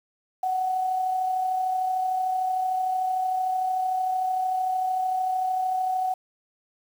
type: tone with amplitude modulation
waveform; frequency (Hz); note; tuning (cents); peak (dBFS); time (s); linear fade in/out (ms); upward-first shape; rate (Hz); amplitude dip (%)
sine; 746; F#5; +14; -21; 0.43-6.14; 5; sine; 33.3; 35
effects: 8-bit